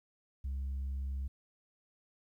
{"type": "tone", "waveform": "sine", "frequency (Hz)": 67.5, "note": "C#2", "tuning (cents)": -45, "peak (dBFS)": -32, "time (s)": [0.44, 1.28], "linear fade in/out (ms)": 10, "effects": ["tanh soft clip ceiling -33 dBFS", "12-bit"]}